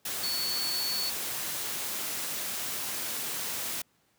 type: tone in noise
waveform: sine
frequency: 4435 Hz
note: C#8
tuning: in tune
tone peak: -30 dBFS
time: 0.23-1.1 s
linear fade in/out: 5 ms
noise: white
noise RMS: -34 dBFS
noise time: 0.05-3.82 s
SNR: +1 dB
effects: pink hiss -69 dBFS RMS until 4.18 s + high-pass 100 Hz 12 dB/octave